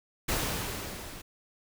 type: noise with level ramp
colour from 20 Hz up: pink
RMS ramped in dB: -28 to -45 dBFS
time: 0.28-1.22 s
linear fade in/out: 10 ms
effects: none